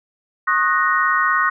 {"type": "chord", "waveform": "sine", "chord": "D# minor seventh", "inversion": "third", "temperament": "equal with one note detuned", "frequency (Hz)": [1087.8, 1244.5, 1480, 1864.7], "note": ["C#6", "D#6", "F#6", "A#6"], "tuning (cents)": [-33, 0, 0, 0], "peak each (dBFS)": -20, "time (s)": [0.47, 1.5], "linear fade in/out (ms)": 10, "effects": []}